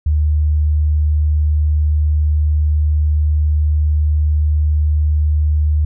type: tone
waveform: sine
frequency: 75.6 Hz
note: D#2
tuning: 49 cents flat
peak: -11 dBFS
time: 0.06-5.85 s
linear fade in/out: 5 ms
effects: none